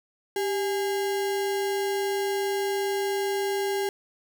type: tone with sample-and-hold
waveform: sine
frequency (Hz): 393.6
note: G4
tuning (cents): +7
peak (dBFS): -24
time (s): 0.36-3.89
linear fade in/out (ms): 2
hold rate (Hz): 1225
effects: none